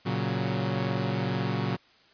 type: chord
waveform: sawtooth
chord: F# major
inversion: first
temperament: equal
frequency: 116.54 / 138.59 / 185 Hz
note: A#2 / C#3 / F#3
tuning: 0 / 0 / 0 cents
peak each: -27 dBFS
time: 0.05-1.77 s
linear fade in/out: 20 ms
effects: white hiss -59 dBFS RMS until 2.13 s + resampled to 11025 Hz